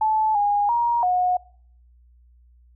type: tone with pitch steps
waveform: sine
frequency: 869 / 819 / 945 / 726 Hz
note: A5 / G#5 / A#5 / F#5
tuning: -22 / -24 / +23 / -33 cents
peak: -17 dBFS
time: 0.01-1.37 s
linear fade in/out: 5 ms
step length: 340 ms
effects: noise-tail reverb RT60 0.6 s tail -23 dB re dry + added 60 Hz sine -51 dBFS peak until 2.75 s